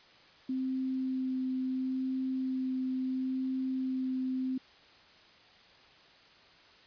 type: tone with vibrato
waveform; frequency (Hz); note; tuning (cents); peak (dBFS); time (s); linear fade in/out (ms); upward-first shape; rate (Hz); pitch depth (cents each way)
sine; 260; C4; -11; -30; 0.49-4.58; 5; sine; 0.73; 9
effects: white hiss -58 dBFS RMS until 6.86 s + resampled to 11025 Hz